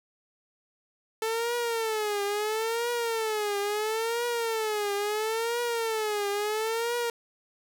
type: tone with vibrato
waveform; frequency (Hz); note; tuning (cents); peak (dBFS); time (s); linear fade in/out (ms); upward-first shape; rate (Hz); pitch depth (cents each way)
sawtooth; 440; A4; 0; -23; 1.22-7.1; 2; triangle; 0.74; 160
effects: none